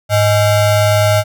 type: ring-modulated tone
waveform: square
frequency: 364.8 Hz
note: F#4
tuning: 24 cents flat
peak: -7 dBFS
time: 0.09-1.24 s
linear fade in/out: 50 ms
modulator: 260 Hz
effects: none